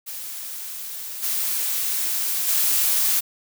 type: noise with level steps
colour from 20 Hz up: blue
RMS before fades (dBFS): -33 / -24 / -20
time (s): 0.06-3.21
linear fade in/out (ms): 20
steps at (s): 1.22 / 2.47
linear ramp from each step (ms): 20
effects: none